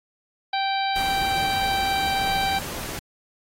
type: harmonic tone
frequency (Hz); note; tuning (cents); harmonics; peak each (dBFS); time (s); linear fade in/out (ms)
781; G5; -7; 1 / 2 / 3 / 4 / 5 / 6; -23 / -32 / -32 / -35 / -31 / -37; 0.53-2.59; 5
type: noise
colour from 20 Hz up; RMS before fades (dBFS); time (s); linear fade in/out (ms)
pink; -33; 0.96-2.99; 0
effects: AAC 48 kbps